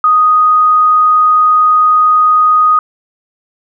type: tone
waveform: sine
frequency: 1244.5 Hz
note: D#6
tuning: in tune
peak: -5 dBFS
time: 0.04-2.79 s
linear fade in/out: 2 ms
effects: none